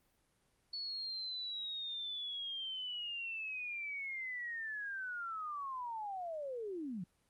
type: linear sweep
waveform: sine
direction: down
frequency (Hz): 4435 to 163.4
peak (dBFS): -39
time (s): 0.73-7.04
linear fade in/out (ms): 5
effects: pink hiss -75 dBFS RMS until 7.29 s + Opus 32 kbps